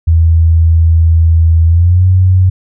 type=tone with pitch glide; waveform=sine; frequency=82 to 92.58 Hz; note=E2 to F#2; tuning=-9 to +2 cents; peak=-4 dBFS; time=0.07-2.5 s; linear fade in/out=10 ms; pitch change=+211 cents; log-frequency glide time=1.66-2.06 s; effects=none